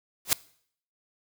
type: noise with exponential growth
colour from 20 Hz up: white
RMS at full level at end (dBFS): -17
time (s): 0.25-0.33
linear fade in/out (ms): 1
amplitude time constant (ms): 17
effects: noise-tail reverb RT60 0.6 s tail -21 dB re dry